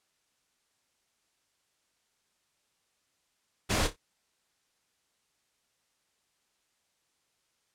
pink noise with echo, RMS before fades -27 dBFS, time 3.69-3.88 s, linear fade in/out 20 ms, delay 29 ms, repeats 3, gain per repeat -11 dB, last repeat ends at 3.967 s, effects white hiss -75 dBFS RMS until 7.74 s + low-pass 9000 Hz 12 dB/octave

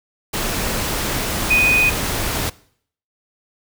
sine tone in noise, 2489 Hz, D#7, in tune, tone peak -12 dBFS, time 1.5-1.9 s, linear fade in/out 10 ms, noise pink, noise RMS -22 dBFS, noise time 0.33-2.5 s, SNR +7 dB, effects noise-tail reverb RT60 0.6 s tail -21 dB re dry

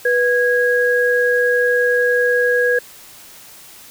sine tone pair together, 490 / 1648.2 Hz, B4 / G#6, -14 / -14 cents, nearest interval octave + major sixth, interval 2100 cents, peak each -15 / -16 dBFS, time 0.05-2.79 s, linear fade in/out 5 ms, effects white hiss -41 dBFS RMS until 3.9 s

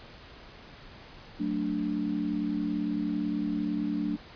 sine chord, D major, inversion first, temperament equal with one note detuned, 185 / 222.8 / 293.7 Hz, F#3 / A3 / D4, 0 / +22 / 0 cents, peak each -34 / -32 / -30 dBFS, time 1.39-4.17 s, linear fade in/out 20 ms, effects pink hiss -49 dBFS RMS until 4.35 s + resampled to 11025 Hz

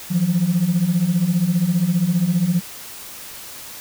sine beating tone pair, 164.81 / 179.81 Hz, E3 / F#3, 0 / -49 cents, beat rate 15 Hz, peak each -19 / -16 dBFS, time 0.1-2.61 s, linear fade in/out 20 ms, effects tanh soft clip ceiling -10 dBFS + white hiss -36 dBFS RMS until 3.8 s

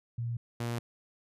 sine / sawtooth tone pair in turn, 117.8 / 118.26 Hz, A#2 / A#2, +19 / +25 cents, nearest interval unison, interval 6 cents, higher second, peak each -31 / -28 dBFS, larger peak second, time 0.18-0.37 / 0.6-0.79 s, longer neither, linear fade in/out 5 ms, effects resampled to 32000 Hz

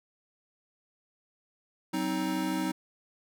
square chord, C diminished, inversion second, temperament just, 188.37 / 261.6 / 314 Hz, Gb3 / C4 / Eb4, +31 / 0 / +16 cents, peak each -35 / -35 / -32 dBFS, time 1.93-2.72 s, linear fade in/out 10 ms, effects none

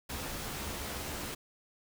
pink noise with comb filter, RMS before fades -39 dBFS, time 0.09-1.35 s, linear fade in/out 10 ms, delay 14 ms, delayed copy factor +0.5, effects none

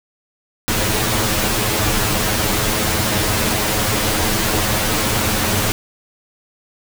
pink noise with comb filter, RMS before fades -18 dBFS, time 0.68-5.72 s, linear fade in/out 0 ms, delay 9.4 ms, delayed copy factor +1, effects none

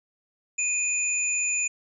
sine tone pair together, 2481 / 7017 Hz, D#7 / A8, -6 / -6 cents, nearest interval octave + tritone, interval 1800 cents, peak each -26 dBFS, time 0.58-1.68 s, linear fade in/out 10 ms, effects none

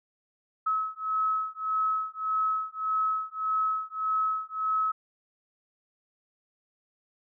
sine beating tone pair, 1287 / 1288.7 Hz, E6 / E6, -42 / -40 cents, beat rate 1.7 Hz, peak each -29 dBFS, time 0.66-4.92 s, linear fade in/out 10 ms, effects none

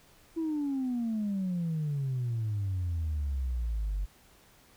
sine exponential sweep, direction down, 333 to 46.51 Hz, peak -27 dBFS, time 0.36-4.06 s, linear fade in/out 20 ms, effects tanh soft clip ceiling -26 dBFS + pink hiss -60 dBFS RMS until 4.76 s

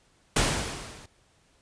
pink noise with level ramp, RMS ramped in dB -21 to -49 dBFS, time 0.36-1.06 s, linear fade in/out 5 ms, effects pink hiss -64 dBFS RMS until 1.61 s + resampled to 22050 Hz

